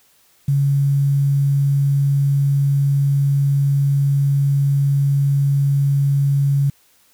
sine tone with quantisation, 140 Hz, C#3, 18 cents sharp, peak -13 dBFS, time 0.48-6.7 s, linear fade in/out 5 ms, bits 7, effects white hiss -56 dBFS RMS until 7.13 s

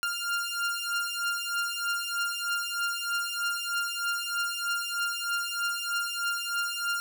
sawtooth beating tone pair, 1396.9 / 1400.1 Hz, F6 / F6, 0 / +4 cents, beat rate 3.2 Hz, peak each -28 dBFS, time 0.03-7 s, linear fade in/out 0 ms, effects none

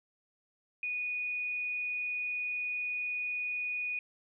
sine tone, 2469 Hz, D#7, 14 cents flat, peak -32 dBFS, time 0.83-3.99 s, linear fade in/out 2 ms, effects none

